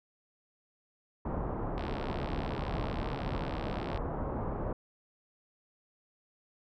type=low-pass noise; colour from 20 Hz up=pink; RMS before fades=-35 dBFS; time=1.25-4.73 s; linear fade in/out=5 ms; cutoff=1100 Hz; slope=24 dB/octave
type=click train; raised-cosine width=0.3 ms; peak=-26 dBFS; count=152; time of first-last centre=1.78-3.975 s; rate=68.8 Hz
effects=none